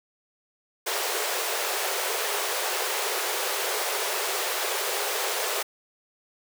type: high-pass noise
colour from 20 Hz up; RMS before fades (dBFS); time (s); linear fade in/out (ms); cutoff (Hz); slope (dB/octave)
pink; -28; 0.86-5.63; 10; 370; 96
effects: none